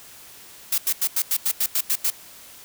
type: noise bursts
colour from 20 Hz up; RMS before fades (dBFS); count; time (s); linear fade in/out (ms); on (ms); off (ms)
blue; -21; 10; 0.72-2.103; 5; 60; 87
effects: white hiss -45 dBFS RMS until 2.64 s